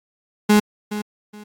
35% pulse tone with echo, 209.5 Hz, G#3, 15 cents sharp, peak -9 dBFS, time 0.49-0.6 s, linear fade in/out 10 ms, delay 420 ms, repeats 2, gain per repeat -13 dB, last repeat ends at 1.44 s, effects AAC 64 kbps

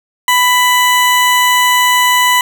20% pulse tone, 993 Hz, B5, 9 cents sharp, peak -3 dBFS, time 0.28-2.41 s, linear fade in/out 2 ms, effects none

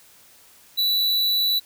square tone, 3951 Hz, B7, in tune, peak -19 dBFS, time 0.77-1.6 s, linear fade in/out 20 ms, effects white hiss -52 dBFS RMS until 1.65 s

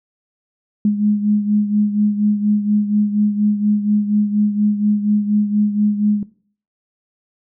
sine beating tone pair, 207.7 / 211.9 Hz, G#3 / G#3, 0 / +35 cents, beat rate 4.2 Hz, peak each -14 / -20 dBFS, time 0.85-6.23 s, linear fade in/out 2 ms, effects noise-tail reverb RT60 0.5 s tail -19 dB re dry

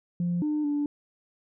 sine tone with pitch steps, 174.4 / 301.1 / 291.3 Hz, F3 / D4 / D4, -2 / +43 / -14 cents, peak -23 dBFS, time 0.2-0.86 s, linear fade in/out 2 ms, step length 220 ms, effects tanh soft clip ceiling -21 dBFS

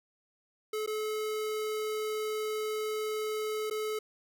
square tone with dropouts, 430.3 Hz, A4, 39 cents flat, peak -32 dBFS, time 0.73-3.99 s, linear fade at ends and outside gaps 5 ms, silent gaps 0.863-0.874 / 3.7-3.709 s, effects none

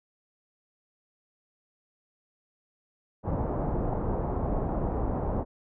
pink low-pass noise, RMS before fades -29 dBFS, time 3.23-5.45 s, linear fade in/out 50 ms, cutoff 900 Hz, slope 24 dB/octave, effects none

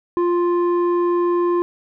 square tone with low-pass filter, 349.3 Hz, F4, in tune, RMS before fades -18 dBFS, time 0.17-1.62 s, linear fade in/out 0 ms, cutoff 840 Hz, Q 2.7, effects none

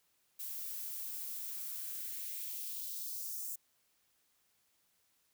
violet noise with high-pass filter sweep, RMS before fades -42 dBFS, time 0.39-3.56 s, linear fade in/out 10 ms, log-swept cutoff 290 to 7300 Hz, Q 1.7, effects white hiss -75 dBFS RMS until 5.33 s

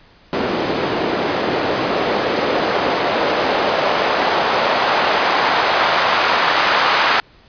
white noise with band-pass filter sweep, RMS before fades -17 dBFS, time 0.33-7.2 s, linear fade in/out 0 ms, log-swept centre 330 to 1100 Hz, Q 1.1, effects pink hiss -49 dBFS RMS until 7.48 s + resampled to 11025 Hz

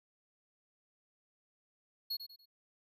square tone with echo, 4328 Hz, C#8, 42 cents flat, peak -35 dBFS, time 2.1-2.17 s, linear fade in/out 10 ms, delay 96 ms, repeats 3, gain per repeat -9 dB, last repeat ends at 2.458 s, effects none

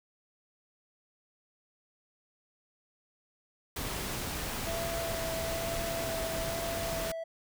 pink noise, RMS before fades -36 dBFS, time 3.76-7.12 s, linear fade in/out 5 ms
triangle tone with vibrato, 664 Hz, E5, 12 cents sharp, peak -33 dBFS, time 4.66-7.24 s, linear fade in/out 10 ms, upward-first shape sine, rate 1.1 Hz, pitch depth 19 cents each way
effects none

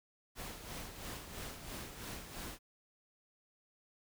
pink noise with tremolo, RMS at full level -44 dBFS, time 0.35-2.59 s, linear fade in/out 50 ms, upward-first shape sine, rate 3 Hz, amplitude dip 55%, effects none

